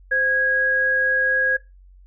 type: tone pair together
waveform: sine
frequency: 520 / 1649.3 Hz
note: C5 / G#6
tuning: -11 / -12 cents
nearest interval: octave + minor sixth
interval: 1999 cents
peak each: -27 / -17 dBFS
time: 0.11-1.57 s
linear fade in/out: 10 ms
effects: noise-tail reverb RT60 0.2 s tail -17 dB re dry + added 46 Hz sine -45 dBFS peak until 2.06 s